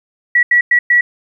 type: tone bursts at uneven times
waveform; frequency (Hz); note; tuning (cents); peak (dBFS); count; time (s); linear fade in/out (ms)
sine; 1935; B6; -36; -7; 4; 0.35-0.43 / 0.51-0.61 / 0.71-0.79 / 0.9-1.01; 5
effects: 8-bit